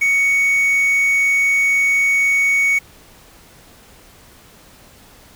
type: tone with quantisation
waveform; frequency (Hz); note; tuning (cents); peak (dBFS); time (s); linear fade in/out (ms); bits
triangle; 2229; C#7; +9; -11; 0.01-2.79; 10; 6
effects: pink hiss -46 dBFS RMS until 5.35 s